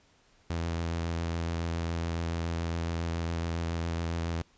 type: tone with vibrato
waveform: sawtooth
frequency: 83.7 Hz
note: E2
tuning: 27 cents sharp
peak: -26 dBFS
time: 0.5-4.42 s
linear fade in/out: 0 ms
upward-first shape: sine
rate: 7.2 Hz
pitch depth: 17 cents each way
effects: pink hiss -64 dBFS RMS until 4.57 s + resampled to 16000 Hz